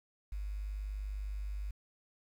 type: tone with quantisation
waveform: sine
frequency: 50.4 Hz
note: G1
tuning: 49 cents sharp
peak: -36 dBFS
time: 0.32-1.71 s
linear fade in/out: 5 ms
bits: 10
effects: none